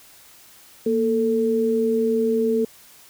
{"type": "tone pair together", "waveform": "sine", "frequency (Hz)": [233.1, 444.2], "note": ["A#3", "A4"], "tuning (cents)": [0, 16], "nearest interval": "major seventh", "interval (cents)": 1116, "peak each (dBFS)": [-22, -19], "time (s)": [0.86, 2.65], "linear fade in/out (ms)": 5, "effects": ["white hiss -49 dBFS RMS until 3.09 s"]}